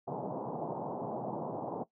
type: band-pass noise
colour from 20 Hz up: white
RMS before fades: -38 dBFS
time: 0.07-1.84 s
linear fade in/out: 10 ms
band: 120 to 900 Hz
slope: 48 dB/octave
effects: noise-tail reverb RT60 0.1 s tail -17 dB re dry